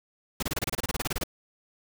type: noise bursts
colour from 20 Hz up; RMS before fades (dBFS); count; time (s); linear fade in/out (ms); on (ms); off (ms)
pink; -29; 16; 0.4-1.237; 5; 27; 27
effects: none